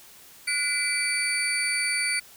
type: tone cluster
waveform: sine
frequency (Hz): 1455 / 2016 / 2331 / 4562 / 9260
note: F#6 / B6 / D7 / C#8 / D9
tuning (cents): -29 / +35 / -14 / +49 / -25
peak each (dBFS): -35 / -31 / -27 / -30 / -30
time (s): 0.47-2.2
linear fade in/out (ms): 10
effects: white hiss -50 dBFS RMS until 2.36 s